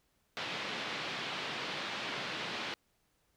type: band-pass noise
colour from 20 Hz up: white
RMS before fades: -39 dBFS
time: 0.37-2.74 s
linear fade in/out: 0 ms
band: 120 to 3800 Hz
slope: 24 dB/octave
effects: pink hiss -75 dBFS RMS until 3.36 s